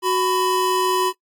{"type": "tone pair together", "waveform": "square", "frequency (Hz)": [370.4, 999], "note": ["F#4", "B5"], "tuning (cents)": [2, 20], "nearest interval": "octave + perfect fourth", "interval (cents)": 1718, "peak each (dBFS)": -21, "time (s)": [0.02, 1.13], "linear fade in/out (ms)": 50, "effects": ["noise-tail reverb RT60 0.1 s tail -23 dB re dry", "AAC 64 kbps"]}